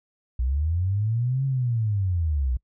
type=linear two-way sweep; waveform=sine; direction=up then down; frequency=58.6 to 137.1 to 58.6 Hz; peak=-21 dBFS; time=0.39-2.57 s; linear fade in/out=5 ms; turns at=1.45 s; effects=noise-tail reverb RT60 0.1 s tail -26 dB re dry